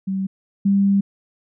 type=tone pair in turn; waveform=sine; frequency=192.1 / 198.07 Hz; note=G3 / G3; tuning=-35 / +18 cents; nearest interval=minor second; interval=53 cents; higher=second; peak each=-20 / -13 dBFS; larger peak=second; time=0.07-0.27 / 0.65-1.01 s; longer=second; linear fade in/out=10 ms; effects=none